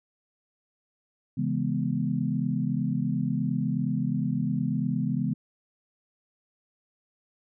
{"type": "chord", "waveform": "sine", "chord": "C# minor seventh", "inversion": "none", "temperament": "equal with one note detuned", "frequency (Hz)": [136.45, 164.81, 207.7, 246.9], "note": ["C#3", "E3", "G#3", "B3"], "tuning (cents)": [-27, 0, 0, 0], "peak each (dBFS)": -30, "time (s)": [1.37, 5.34], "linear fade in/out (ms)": 10, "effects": []}